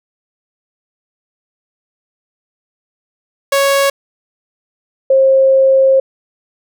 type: tone pair in turn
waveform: sawtooth / sine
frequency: 554.4 / 534 Hz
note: C#5 / C5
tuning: 0 / +35 cents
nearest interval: minor second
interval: 65 cents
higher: first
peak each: -6 dBFS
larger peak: neither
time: 3.52-3.9 / 5.1-6 s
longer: second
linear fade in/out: 5 ms
effects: none